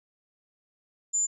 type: tone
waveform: sine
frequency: 7100 Hz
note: A8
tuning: 15 cents sharp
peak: -23 dBFS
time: 1.13-1.27 s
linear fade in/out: 20 ms
effects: none